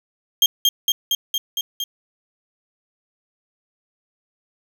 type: tone with echo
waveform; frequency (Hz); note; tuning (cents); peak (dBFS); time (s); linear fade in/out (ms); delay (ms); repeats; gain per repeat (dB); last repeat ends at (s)
35% pulse; 3210; G7; +40; -9; 0.42-0.46; 2; 230; 6; -2; 1.84
effects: 8-bit